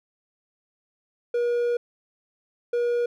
triangle tone pair in turn, 479 / 479 Hz, A#4 / A#4, +47 / +47 cents, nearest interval unison, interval 0 cents, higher neither, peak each -19 dBFS, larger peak neither, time 1.34-1.77 / 2.73-3.06 s, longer first, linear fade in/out 5 ms, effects none

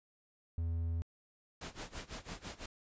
triangle tone, 83.2 Hz, E2, 17 cents sharp, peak -31 dBFS, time 0.58-1.02 s, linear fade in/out 0 ms
pink noise with tremolo, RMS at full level -43 dBFS, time 1.61-2.66 s, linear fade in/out 5 ms, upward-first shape sine, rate 6 Hz, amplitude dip 90%
effects resampled to 16000 Hz

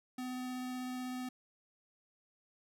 square tone with vibrato, 252.8 Hz, B3, 41 cents sharp, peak -39 dBFS, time 0.18-1.29 s, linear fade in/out 5 ms, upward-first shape triangle, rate 16 Hz, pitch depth 9 cents each way, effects none

